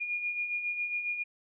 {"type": "beating tone pair", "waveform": "sine", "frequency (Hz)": [2424, 2431.3], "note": ["D#7", "D#7"], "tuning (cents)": [-46, -41], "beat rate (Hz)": 7.3, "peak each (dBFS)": [-40, -31], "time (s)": [0, 1.24], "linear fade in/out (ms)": 20, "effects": []}